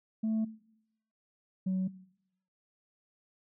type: tone pair in turn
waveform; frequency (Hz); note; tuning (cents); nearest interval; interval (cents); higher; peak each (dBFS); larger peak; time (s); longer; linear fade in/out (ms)
sine; 220 / 187.25; A3 / F#3; 0 / +21; minor third; 279; first; -26; neither; 0.23-0.45 / 1.66-1.88; neither; 10
effects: noise-tail reverb RT60 0.8 s tail -21 dB re dry + tanh soft clip ceiling -26 dBFS